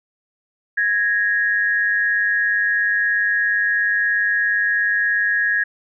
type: tone pair together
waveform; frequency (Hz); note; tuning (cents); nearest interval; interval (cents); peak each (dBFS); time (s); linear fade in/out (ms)
sine; 1658 / 1861; G#6 / A#6; -3 / -3; major second; 200; -17 / -21; 0.77-5.64; 10
effects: none